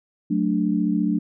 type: chord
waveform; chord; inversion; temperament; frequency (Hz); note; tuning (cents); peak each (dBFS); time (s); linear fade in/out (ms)
sine; D major; first; equal; 185 / 220 / 293.7; F#3 / A3 / D4; 0 / 0 / 0; -23; 0.3-1.19; 10
effects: none